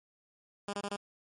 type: tone bursts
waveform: 10% pulse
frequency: 202.3 Hz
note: G#3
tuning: 45 cents flat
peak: -26 dBFS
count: 4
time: 0.68-0.963 s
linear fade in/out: 5 ms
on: 52 ms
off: 25 ms
effects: MP3 48 kbps